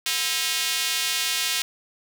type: tone with high-pass filter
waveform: square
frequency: 145.8 Hz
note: D3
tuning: 12 cents flat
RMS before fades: -25 dBFS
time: 0.06-1.62 s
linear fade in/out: 2 ms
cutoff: 3000 Hz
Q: 1.1
effects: none